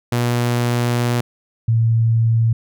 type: tone pair in turn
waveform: sawtooth / sine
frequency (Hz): 120.5 / 113.97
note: B2 / A#2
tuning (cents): -42 / -39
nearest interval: minor second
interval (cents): 97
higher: first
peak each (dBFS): -12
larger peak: neither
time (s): 0.12-1.21 / 1.68-2.53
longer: first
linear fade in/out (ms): 5
effects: none